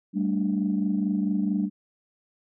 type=chord; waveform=sine; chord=G suspended second; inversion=none; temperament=just; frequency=196 / 220.5 / 294 Hz; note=G3 / A3 / D4; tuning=0 / +4 / +2 cents; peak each=-24 / -28 / -28 dBFS; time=0.13-1.7 s; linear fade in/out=50 ms; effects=tanh soft clip ceiling -14 dBFS

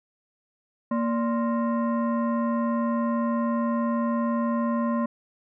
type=tone with frequency modulation; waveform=sine; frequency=233.1 Hz; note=A#3; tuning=in tune; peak=-22 dBFS; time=0.91-5.06 s; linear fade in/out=5 ms; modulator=814 Hz; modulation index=0.8; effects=none

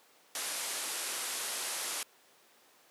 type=low-pass noise; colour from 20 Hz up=white; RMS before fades=-37 dBFS; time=0.35-2.03 s; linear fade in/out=2 ms; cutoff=12000 Hz; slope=96 dB/octave; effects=pink hiss -62 dBFS RMS until 2.9 s + high-pass 400 Hz 12 dB/octave

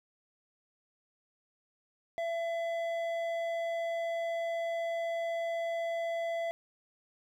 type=tone with hard clipping; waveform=sine; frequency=671 Hz; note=E5; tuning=31 cents sharp; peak=-33 dBFS; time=2.18-6.51 s; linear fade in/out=0 ms; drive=8 dB; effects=none

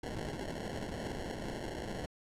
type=noise with sample-and-hold; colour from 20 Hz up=violet; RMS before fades=-40 dBFS; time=0.03-2.06 s; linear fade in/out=5 ms; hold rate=1225 Hz; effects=low-pass 9000 Hz 12 dB/octave

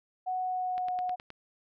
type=tone with pitch glide; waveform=sine; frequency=740 to 729.8 Hz; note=F#5 to F#5; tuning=0 to -24 cents; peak=-29 dBFS; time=0.26-1.16 s; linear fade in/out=20 ms; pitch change=-24 cents; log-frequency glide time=0.4-0.94 s
type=click train; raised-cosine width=0.3 ms; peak=-28 dBFS; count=6; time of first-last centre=0.78-1.304 s; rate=9.55 Hz
effects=none

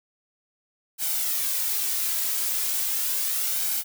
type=noise with flanger; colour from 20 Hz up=blue; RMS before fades=-26 dBFS; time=0.98-3.84 s; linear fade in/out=50 ms; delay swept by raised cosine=1.3 to 3.1 ms; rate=0.37 Hz; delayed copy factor=+0.5; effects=none

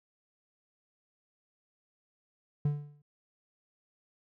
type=tone with exponential decay; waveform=triangle; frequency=146.3 Hz; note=D3; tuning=6 cents flat; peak=-21 dBFS; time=2.65-3.02 s; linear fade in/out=5 ms; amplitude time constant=79 ms; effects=none

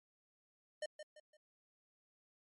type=tone with echo; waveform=square; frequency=607 Hz; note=D#5; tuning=43 cents flat; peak=-39 dBFS; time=0.82-0.86 s; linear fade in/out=5 ms; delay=170 ms; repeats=3; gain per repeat=-9 dB; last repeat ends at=1.37 s; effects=MP3 48 kbps

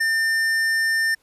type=tone with hard clipping; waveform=sine; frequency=1800 Hz; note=A6; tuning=39 cents sharp; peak=-20 dBFS; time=0-1.15 s; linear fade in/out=10 ms; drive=12 dB; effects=pink hiss -63 dBFS RMS until 1.22 s + resampled to 32000 Hz

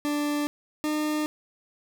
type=tone pair in turn; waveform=40% pulse; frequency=293.7 / 303.7 Hz; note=D4 / D#4; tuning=0 / -42 cents; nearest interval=minor second; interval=58 cents; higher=second; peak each=-24 dBFS; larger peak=neither; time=0.05-0.47 / 0.84-1.26 s; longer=neither; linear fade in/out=0 ms; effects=none

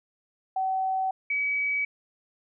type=tone pair in turn; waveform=sine; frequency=760 / 2277 Hz; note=F#5 / C#7; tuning=+46 / +46 cents; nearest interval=octave + perfect fifth; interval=1900 cents; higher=second; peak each=-24 dBFS; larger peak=neither; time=0.56-1.11 / 1.3-1.85 s; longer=neither; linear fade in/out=5 ms; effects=none

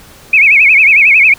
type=tone with vibrato; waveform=sine; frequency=2371 Hz; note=D7; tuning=16 cents sharp; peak=-3 dBFS; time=0.33-1.34 s; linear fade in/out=5 ms; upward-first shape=sine; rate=11 Hz; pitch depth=170 cents each way; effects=pink hiss -38 dBFS RMS until 1.38 s

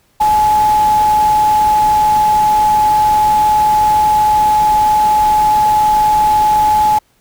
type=tone in noise; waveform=sine; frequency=850 Hz; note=G#5; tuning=40 cents sharp; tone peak=-8 dBFS; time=0.2-6.99 s; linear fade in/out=10 ms; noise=pink; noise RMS=-26 dBFS; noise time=0.2-6.99 s; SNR=+15 dB; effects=pink hiss -56 dBFS RMS until 7.2 s

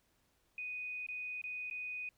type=tone with dropouts; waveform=sine; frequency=2488 Hz; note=D#7; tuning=1 cent flat; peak=-39 dBFS; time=0.58-2.09 s; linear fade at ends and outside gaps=2 ms; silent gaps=1.066-1.086 / 1.416-1.439 / 1.7-1.71 s; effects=pink hiss -75 dBFS RMS until 2.17 s

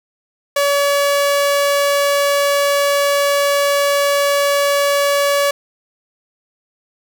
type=tone; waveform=sawtooth; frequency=568 Hz; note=C#5; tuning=42 cents sharp; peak=-9 dBFS; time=0.56-5.51 s; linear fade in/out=5 ms; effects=8-bit

